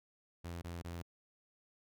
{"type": "tone bursts", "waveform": "sawtooth", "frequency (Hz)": 85.6, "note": "F2", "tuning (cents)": -34, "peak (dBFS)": -38, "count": 3, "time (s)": [0.44, 1.024], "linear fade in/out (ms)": 10, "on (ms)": 180, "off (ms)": 22, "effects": []}